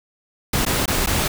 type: noise with dropouts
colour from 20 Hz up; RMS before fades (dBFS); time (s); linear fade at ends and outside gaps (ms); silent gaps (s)
pink; -20; 0.53-1.28; 5; 0.652-0.663 / 0.858-0.878 / 1.062-1.071
effects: none